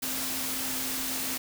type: tone in noise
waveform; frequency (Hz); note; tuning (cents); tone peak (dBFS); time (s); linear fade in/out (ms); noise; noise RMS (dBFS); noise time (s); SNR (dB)
sine; 261.6; C4; 0; -40; 0.02-1.38; 10; white; -32; 0.02-1.38; -11
effects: none